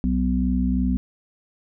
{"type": "harmonic tone", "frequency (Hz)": 63, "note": "B1", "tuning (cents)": 35, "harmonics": [1, 3, 4], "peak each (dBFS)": [-23, -23, -23], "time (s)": [0.04, 0.97], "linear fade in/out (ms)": 0, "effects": []}